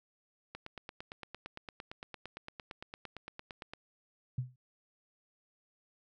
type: click train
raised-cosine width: 0.3 ms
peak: -27 dBFS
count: 29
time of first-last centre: 0.55-3.735 s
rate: 8.79 Hz
type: tone with exponential decay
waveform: sine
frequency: 126 Hz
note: B2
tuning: 35 cents sharp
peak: -28 dBFS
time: 4.38-4.56 s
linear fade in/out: 5 ms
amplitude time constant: 38 ms
effects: none